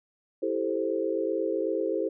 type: chord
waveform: sine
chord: A minor seventh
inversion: second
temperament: equal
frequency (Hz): 329.6 / 392 / 440 / 523.3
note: E4 / G4 / A4 / C5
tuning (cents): 0 / 0 / 0 / 0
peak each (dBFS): -31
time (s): 0.42-2.09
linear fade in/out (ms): 10
effects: none